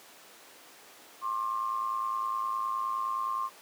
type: tone pair together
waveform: sine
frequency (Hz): 1065 / 1174.7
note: C6 / D6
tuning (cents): +30 / 0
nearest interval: major second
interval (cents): 170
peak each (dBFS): -30 / -35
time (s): 1.21-3.5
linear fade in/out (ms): 50
effects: pink hiss -52 dBFS RMS until 3.61 s + high-pass 400 Hz 12 dB/octave